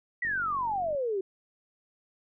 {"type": "exponential sweep", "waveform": "sine", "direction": "down", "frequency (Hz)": [1975.5, 370], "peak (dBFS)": -27, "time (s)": [0.22, 1.21], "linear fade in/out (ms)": 5}
{"type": "click train", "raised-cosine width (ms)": 3, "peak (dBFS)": -37, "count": 34, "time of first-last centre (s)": [0.25, 0.949], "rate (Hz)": 47.2}
{"effects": []}